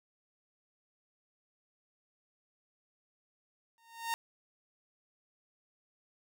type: tone with exponential growth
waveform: sawtooth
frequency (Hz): 920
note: A#5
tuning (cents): -23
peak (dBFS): -26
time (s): 3.78-4.14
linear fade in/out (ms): 0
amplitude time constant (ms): 78
effects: none